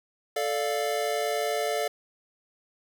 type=chord; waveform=square; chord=D minor; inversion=second; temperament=equal; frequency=440 / 587.3 / 698.5 Hz; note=A4 / D5 / F5; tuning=0 / 0 / 0 cents; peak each=-31 dBFS; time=0.36-1.88 s; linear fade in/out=5 ms; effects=none